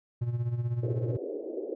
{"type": "tone with tremolo", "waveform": "triangle", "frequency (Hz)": 119.4, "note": "A#2", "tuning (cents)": 42, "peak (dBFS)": -23, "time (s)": [0.21, 1.17], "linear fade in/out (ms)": 10, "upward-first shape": "sine", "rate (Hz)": 16, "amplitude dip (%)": 65}
{"type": "band-pass noise", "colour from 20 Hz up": "pink", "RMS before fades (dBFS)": -36, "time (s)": [0.83, 1.75], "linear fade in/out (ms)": 5, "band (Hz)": [320, 530], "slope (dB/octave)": 48}
{"effects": []}